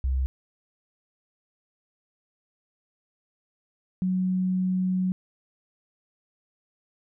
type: tone pair in turn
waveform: sine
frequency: 65.41 / 185.01 Hz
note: C2 / F#3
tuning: 0 / 0 cents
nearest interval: octave + tritone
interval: 1800 cents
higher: second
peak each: -22 dBFS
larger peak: neither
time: 0.04-0.26 / 4.02-5.12 s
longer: second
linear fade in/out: 0 ms
effects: none